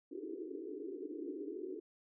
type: band-pass noise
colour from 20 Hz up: white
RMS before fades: -44 dBFS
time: 0.11-1.8 s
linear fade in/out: 10 ms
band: 280 to 440 Hz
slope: 96 dB/octave
effects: none